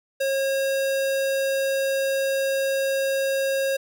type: tone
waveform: square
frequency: 542 Hz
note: C#5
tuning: 39 cents flat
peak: -22 dBFS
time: 0.2-3.77 s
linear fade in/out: 10 ms
effects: none